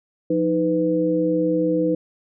sine tone cluster, 175.4 / 314 / 499.1 Hz, F3 / D#4 / B4, +8 / +16 / +18 cents, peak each -26 / -20 / -21 dBFS, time 0.3-1.95 s, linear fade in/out 5 ms, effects none

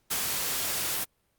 white noise with ADSR envelope, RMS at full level -28 dBFS, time 0.1-1.05 s, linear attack 16 ms, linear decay 83 ms, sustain -2 dB, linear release 18 ms, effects pink hiss -72 dBFS RMS until 1.38 s + Opus 48 kbps

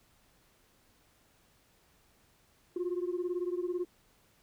sine beating tone pair, 349.8 / 367.8 Hz, F4 / F#4, +3 / -10 cents, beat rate 18 Hz, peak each -32 / -34 dBFS, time 2.76-3.85 s, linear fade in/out 5 ms, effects tanh soft clip ceiling -27 dBFS + pink hiss -67 dBFS RMS until 4.42 s

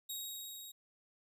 15% pulse tone with level ramp, 3785 Hz, A#7, 26 cents sharp, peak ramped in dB -32 to -41 dBFS, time 0.09-0.72 s, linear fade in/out 10 ms, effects none

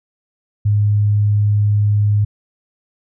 sine tone, 103.83 Hz, G#2, in tune, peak -11 dBFS, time 0.65-2.25 s, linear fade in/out 10 ms, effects none

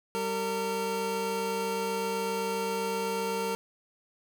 25% pulse tone pair together, 194.5 / 456.8 Hz, G3 / A#4, -13 / -35 cents, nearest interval octave + minor third, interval 1478 cents, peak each -32 / -26 dBFS, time 0.15-3.55 s, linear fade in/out 0 ms, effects none

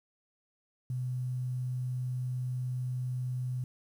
sine tone with quantisation, 126.2 Hz, B2, 38 cents sharp, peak -31 dBFS, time 0.9-3.64 s, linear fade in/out 2 ms, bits 10, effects none

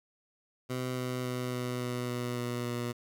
15% pulse tone with pitch steps, 127.1 / 126.15 / 125.21 / 124.27 / 123.34 / 122.42 / 121.5 / 120.59 Hz, C3 / B2 / B2 / B2 / B2 / B2 / B2 / B2, -50 / +37 / +24 / +11 / -2 / -15 / -28 / -41 cents, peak -26 dBFS, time 0.69-2.93 s, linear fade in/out 20 ms, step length 280 ms, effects 11-bit

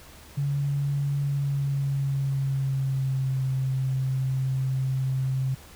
sine tone with pitch glide, 141.5 to 132.02 Hz, C#3 to C3, +36 to +16 cents, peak -23 dBFS, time 0.37-5.55 s, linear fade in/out 10 ms, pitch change -120 cents, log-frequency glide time 1.2-3.41 s, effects added 73 Hz sine -52 dBFS peak until 5.75 s + pink hiss -49 dBFS RMS until 5.75 s

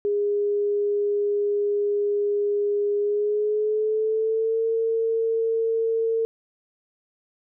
sine tone with pitch glide, 410 to 452.3 Hz, G#4 to A4, -22 to +48 cents, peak -20 dBFS, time 0.05-6.25 s, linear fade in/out 0 ms, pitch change +170 cents, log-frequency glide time 2.98-4.65 s, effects none

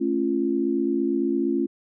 sine chord, A augmented, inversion none, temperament just, 220 / 275 / 343.8 Hz, A3 / C#4 / E#4, 0 / -14 / -27 cents, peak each -28 / -24 / -24 dBFS, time 0-1.67 s, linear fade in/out 20 ms, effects none

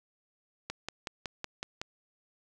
click train, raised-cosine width 0.2 ms, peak -18 dBFS, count 7, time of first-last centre 0.7-1.815 s, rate 5.38 Hz, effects none

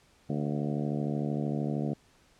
harmonic tone with a mistuned harmonic, 73.1 Hz, D2, 7 cents flat, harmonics 2 / 3 / 4 / 5 / 6 / 7 / 8 / 9 / 10, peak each -32 / -33 / -36 / -41 / -41 / -44 / -44 / -45 / -48 dBFS, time 0.29-1.94 s, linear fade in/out 10 ms, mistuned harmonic 9, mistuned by +46 cents, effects pink hiss -63 dBFS RMS until 2.39 s + low-pass 9000 Hz 12 dB/octave

